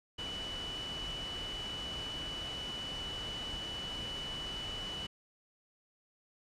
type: tone in noise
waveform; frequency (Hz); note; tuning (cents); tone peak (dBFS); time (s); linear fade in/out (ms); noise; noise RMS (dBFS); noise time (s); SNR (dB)
sine; 2964; F#7; +2; -39; 0.18-5.07; 10; pink; -44; 0.18-5.07; +2
effects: low-pass 6000 Hz 12 dB/octave